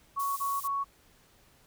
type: tone bursts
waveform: sine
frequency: 1113 Hz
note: C#6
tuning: 7 cents sharp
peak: -28 dBFS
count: 3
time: 0.16-0.844 s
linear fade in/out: 20 ms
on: 210 ms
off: 27 ms
type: high-pass noise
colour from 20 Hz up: pink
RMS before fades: -41 dBFS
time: 0.19-0.68 s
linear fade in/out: 10 ms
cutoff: 10000 Hz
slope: 12 dB/octave
effects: pink hiss -62 dBFS RMS until 1.66 s